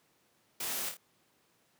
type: noise with echo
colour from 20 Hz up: white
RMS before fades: -37 dBFS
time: 0.6-0.89 s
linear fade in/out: 5 ms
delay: 27 ms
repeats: 3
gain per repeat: -5 dB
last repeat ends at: 0.971 s
effects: pink hiss -70 dBFS RMS until 1.79 s + high-pass 150 Hz 12 dB/octave